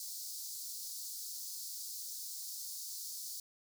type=high-pass noise; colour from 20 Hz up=pink; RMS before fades=-44 dBFS; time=0-3.4 s; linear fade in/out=2 ms; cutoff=4400 Hz; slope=48 dB/octave; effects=none